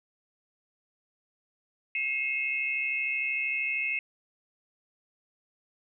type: tone cluster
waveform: sine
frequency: 2150 / 2562 / 2695 Hz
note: C7 / E7 / E7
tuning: +47 / -50 / +38 cents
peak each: -31 / -30 / -36 dBFS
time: 1.95-3.99 s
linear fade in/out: 2 ms
effects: none